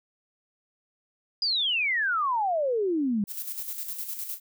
sine exponential sweep, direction down, 4978 to 195.2 Hz, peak -23 dBFS, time 1.42-3.24 s, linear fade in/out 2 ms
violet noise with tremolo, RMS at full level -33 dBFS, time 3.27-4.4 s, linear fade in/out 50 ms, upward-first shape square, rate 9.8 Hz, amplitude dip 50%
effects none

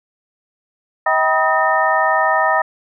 sine tone cluster, 637 / 777 / 971 / 1260 / 1824 Hz, D#5 / G5 / B5 / D#6 / A#6, +41 / -16 / -30 / +21 / -38 cents, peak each -19 dBFS, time 1.06-2.62 s, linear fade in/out 5 ms, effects none

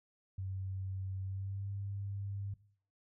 sine tone with pitch glide, 95.3 to 99.52 Hz, G2 to G2, -48 to +27 cents, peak -37 dBFS, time 0.38-2.54 s, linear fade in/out 5 ms, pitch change +75 cents, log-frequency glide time 1.22-1.71 s, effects noise-tail reverb RT60 0.5 s tail -18 dB re dry

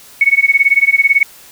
sine tone with tremolo, 2217 Hz, C#7, in tune, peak -4 dBFS, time 0.21-1.23 s, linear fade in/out 2 ms, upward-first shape sine, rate 18 Hz, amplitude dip 95%, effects white hiss -40 dBFS RMS until 1.51 s

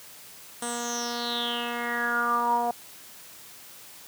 10% pulse tone with low-pass filter sweep, 238.4 Hz, A#3, 39 cents sharp, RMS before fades -28 dBFS, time 0.62-2.71 s, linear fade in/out 2 ms, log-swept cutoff 8900 to 770 Hz, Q 8.7, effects white hiss -47 dBFS RMS until 4.07 s + high-pass 80 Hz 12 dB/octave

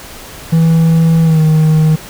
triangle tone with pitch glide, 163.6 to 156.48 Hz, E3 to D#3, -13 to +10 cents, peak -4 dBFS, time 0.52-1.96 s, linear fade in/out 10 ms, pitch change -77 cents, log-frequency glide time 1.23-1.41 s, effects pink hiss -31 dBFS RMS until 2.09 s

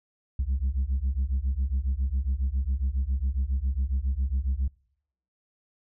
sine beating tone pair, 62.8 / 70.1 Hz, B1 / C#2, +30 / +20 cents, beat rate 7.3 Hz, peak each -25 dBFS, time 0.39-4.68 s, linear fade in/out 5 ms, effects noise-tail reverb RT60 0.7 s tail -26 dB re dry + tanh soft clip ceiling -21 dBFS

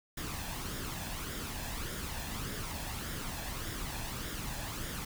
pink noise with flanger, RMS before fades -39 dBFS, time 0.17-5.05 s, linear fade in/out 5 ms, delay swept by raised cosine 0.57 to 1.2 ms, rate 1.7 Hz, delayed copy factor +0.5, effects none

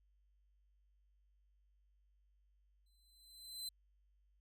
sawtooth tone with exponential growth, 4057 Hz, B7, 46 cents sharp, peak -38 dBFS, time 2.86-3.69 s, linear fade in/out 5 ms, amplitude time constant 180 ms, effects added 50 Hz sine -70 dBFS peak until 4.4 s

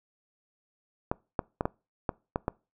clicks, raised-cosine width 1 ms, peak -13 dBFS, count 7, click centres 1.115 / 1.392 / 1.609 / 1.655 / 2.092 / 2.359 / 2.481 s, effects noise-tail reverb RT60 0.3 s tail -24 dB re dry

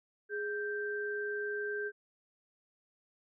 sine tone pair together, 415.3 / 1568 Hz, G#4 / G6, 0 / 0 cents, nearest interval octave + major seventh, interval 2300 cents, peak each -36 / -37 dBFS, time 0.29-1.92 s, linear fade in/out 50 ms, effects none

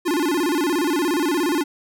square tone with vibrato, 320.1 Hz, D#4, 49 cents sharp, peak -19 dBFS, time 0.05-1.64 s, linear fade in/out 20 ms, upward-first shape square, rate 17 Hz, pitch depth 170 cents each way, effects none

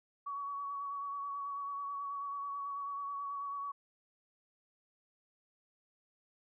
sine tone with vibrato, 1127 Hz, C#6, 28 cents sharp, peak -37 dBFS, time 0.26-3.72 s, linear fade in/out 10 ms, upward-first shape triangle, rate 9.2 Hz, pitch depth 28 cents each way, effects none

